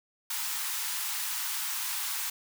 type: high-pass noise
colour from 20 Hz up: white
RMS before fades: -33 dBFS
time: 0.3-2.3 s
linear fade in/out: 5 ms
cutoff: 800 Hz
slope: 96 dB/octave
effects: none